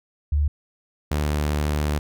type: tone pair in turn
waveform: sine / sawtooth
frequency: 73.42 / 74.49 Hz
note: D2 / D2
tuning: 0 / +25 cents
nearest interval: unison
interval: 25 cents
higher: second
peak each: -17 dBFS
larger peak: neither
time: 0.32-0.48 / 1.11-1.99 s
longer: second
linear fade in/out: 5 ms
effects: none